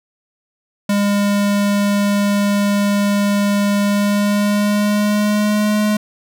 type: tone with pitch glide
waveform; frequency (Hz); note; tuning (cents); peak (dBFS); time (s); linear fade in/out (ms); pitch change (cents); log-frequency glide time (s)
square; 202.9 to 210.8; G#3 to G#3; -40 to +26; -14; 0.89-5.97; 5; +66; 3.8-5.8
effects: none